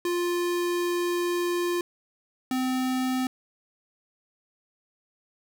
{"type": "tone pair in turn", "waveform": "square", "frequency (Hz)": [350.2, 257.4], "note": ["F4", "C4"], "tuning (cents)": [5, -28], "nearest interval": "perfect fourth", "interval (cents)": 533, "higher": "first", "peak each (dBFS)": -25, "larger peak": "neither", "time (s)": [[0.05, 1.81], [2.51, 3.27]], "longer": "first", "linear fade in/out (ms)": 2, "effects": []}